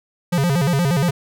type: tone with vibrato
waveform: square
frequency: 155.4 Hz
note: D#3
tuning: 2 cents flat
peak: -16 dBFS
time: 0.32-1.11 s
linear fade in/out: 10 ms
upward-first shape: square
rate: 8.5 Hz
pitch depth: 210 cents each way
effects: none